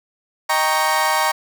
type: chord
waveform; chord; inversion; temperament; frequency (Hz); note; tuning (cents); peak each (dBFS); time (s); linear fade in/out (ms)
30% pulse; Eb dominant seventh; none; equal; 622.3 / 784 / 932.3 / 1108.7; Eb5 / G5 / Bb5 / Db6; 0 / 0 / 0 / 0; -22 / -20 / -17 / -19; 0.49-1.32; 10
effects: none